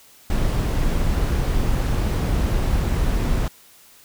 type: noise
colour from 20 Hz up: brown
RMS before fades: -20 dBFS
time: 0.3-3.48 s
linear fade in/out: 2 ms
effects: white hiss -50 dBFS RMS until 4.04 s